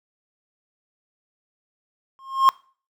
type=tone with exponential growth; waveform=triangle; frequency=1071 Hz; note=C6; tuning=40 cents sharp; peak=-6 dBFS; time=2.19-2.49 s; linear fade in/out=0 ms; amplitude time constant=64 ms; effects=noise-tail reverb RT60 0.4 s tail -23 dB re dry